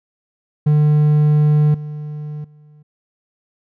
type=tone with level steps; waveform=triangle; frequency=150 Hz; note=D3; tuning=37 cents sharp; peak=-8 / -23 / -41 dBFS; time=0.66-2.83 s; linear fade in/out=10 ms; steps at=1.74 / 2.44 s; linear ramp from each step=5 ms; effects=none